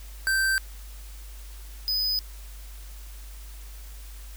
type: tone pair in turn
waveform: square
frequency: 1559 / 5004 Hz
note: G6 / D#8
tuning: -10 / +9 cents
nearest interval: octave + minor sixth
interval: 2019 cents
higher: second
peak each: -22 / -24 dBFS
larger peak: first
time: 0.27-0.58 / 1.88-2.19 s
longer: neither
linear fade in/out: 0 ms
effects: added 50 Hz sine -39 dBFS peak until 4.36 s + white hiss -50 dBFS RMS until 4.36 s